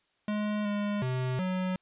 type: tone with pitch steps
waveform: square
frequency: 209.8 / 205.7 / 128.2 / 184.9 Hz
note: G#3 / G#3 / C3 / F#3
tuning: +18 / -16 / -35 / -1 cents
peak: -29 dBFS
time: 0.28-1.76 s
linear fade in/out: 2 ms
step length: 370 ms
effects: white hiss -72 dBFS RMS until 1.81 s + resampled to 8000 Hz